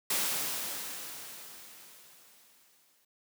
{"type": "noise with exponential decay", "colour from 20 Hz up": "white", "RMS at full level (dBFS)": -29, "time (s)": [0.1, 3.05], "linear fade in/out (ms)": 5, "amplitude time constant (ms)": 640, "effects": ["high-pass 150 Hz 12 dB/octave"]}